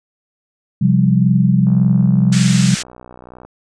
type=chord; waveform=sine; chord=C suspended fourth; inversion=none; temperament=just; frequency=130.81 / 174.42 / 196.22 Hz; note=C3 / F3 / G3; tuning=0 / -2 / +2 cents; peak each=-14 dBFS; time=0.81-2.75 s; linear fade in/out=10 ms
type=click train; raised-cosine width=1 ms; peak=-23 dBFS; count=111; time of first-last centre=1.67-3.45 s; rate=61.8 Hz
type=band-pass noise; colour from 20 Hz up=white; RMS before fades=-24 dBFS; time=2.32-2.83 s; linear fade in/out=10 ms; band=1300 to 8400 Hz; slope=48 dB/octave
effects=none